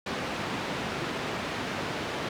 pink band-pass noise, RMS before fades -33 dBFS, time 0.06-2.29 s, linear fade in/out 5 ms, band 150 to 3400 Hz, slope 12 dB/octave, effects none

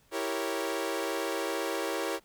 sawtooth chord, E diminished seventh, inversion none, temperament equal, 329.6 / 392 / 466.2 / 554.4 Hz, E4 / G4 / Bb4 / Db5, 0 / 0 / 0 / 0 cents, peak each -32 dBFS, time 0.11-2.2 s, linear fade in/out 50 ms, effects pink hiss -65 dBFS RMS until 2.24 s

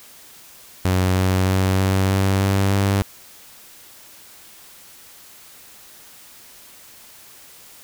sawtooth tone with pitch steps, 92.5 / 93.52 / 94.55 / 95.6 / 96.65 / 97.72 / 98.8 Hz, F#2 / F#2 / F#2 / G2 / G2 / G2 / G2, 0 / +19 / +38 / -43 / -24 / -5 / +14 cents, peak -12 dBFS, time 0.85-3.02 s, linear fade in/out 0 ms, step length 310 ms, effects white hiss -45 dBFS RMS until 7.83 s

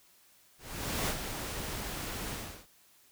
pink noise with ADSR envelope, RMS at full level -31 dBFS, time 0.58-2.67 s, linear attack 510 ms, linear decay 56 ms, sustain -7 dB, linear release 360 ms, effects white hiss -63 dBFS RMS until 3.11 s

